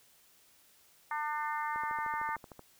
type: harmonic tone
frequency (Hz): 300.4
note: D4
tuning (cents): +39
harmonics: 3 / 4 / 5 / 6 / 7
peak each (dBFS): -35 / -38 / -43 / -41 / -46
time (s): 1.11-2.36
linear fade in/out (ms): 2
type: click train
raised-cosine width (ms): 1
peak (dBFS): -33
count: 12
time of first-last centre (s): 1.76-2.593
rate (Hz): 13.2
effects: white hiss -64 dBFS RMS until 2.79 s